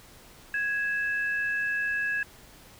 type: tone pair together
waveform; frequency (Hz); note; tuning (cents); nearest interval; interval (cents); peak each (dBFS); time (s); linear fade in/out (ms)
sine; 1661.2 / 2626; G#6 / E7; 0 / -7; minor sixth; 793; -26 / -36; 0.54-2.23; 2
effects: pink hiss -52 dBFS RMS until 2.79 s